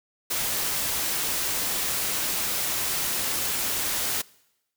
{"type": "noise", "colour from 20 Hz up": "white", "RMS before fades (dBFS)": -27, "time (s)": [0.3, 4.22], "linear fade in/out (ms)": 10, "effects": ["noise-tail reverb RT60 0.9 s tail -23 dB re dry"]}